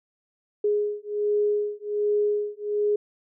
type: beating tone pair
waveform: sine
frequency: 415.3 / 416.6 Hz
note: G#4 / G#4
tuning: 0 / +5 cents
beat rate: 1.3 Hz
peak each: -25 dBFS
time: 0.64-2.96 s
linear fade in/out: 5 ms
effects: none